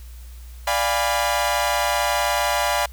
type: chord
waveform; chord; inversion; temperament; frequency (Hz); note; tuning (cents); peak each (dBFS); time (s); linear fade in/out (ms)
sawtooth; D diminished seventh; none; equal with one note detuned; 587.3 / 698.5 / 817.3 / 987.8; D5 / F5 / Ab5 / Cb6; 0 / 0 / -28 / 0; -21; 0.67-2.86; 5
effects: added 60 Hz sine -36 dBFS peak until 2.92 s + white hiss -51 dBFS RMS until 2.92 s